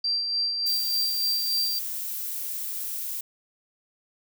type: tone with tremolo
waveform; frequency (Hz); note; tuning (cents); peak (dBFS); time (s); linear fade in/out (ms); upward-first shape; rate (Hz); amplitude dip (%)
sine; 4710; D8; +4; -22; 0.04-1.79; 5; sine; 3.4; 40
type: noise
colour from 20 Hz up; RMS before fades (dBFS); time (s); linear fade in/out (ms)
violet; -32; 0.66-3.21; 5
effects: none